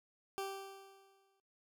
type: tone with exponential decay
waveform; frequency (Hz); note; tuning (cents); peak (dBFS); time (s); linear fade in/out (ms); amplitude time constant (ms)
20% pulse; 390; G4; -9; -32; 0.38-1.4; 0; 220
effects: noise-tail reverb RT60 0.4 s tail -21 dB re dry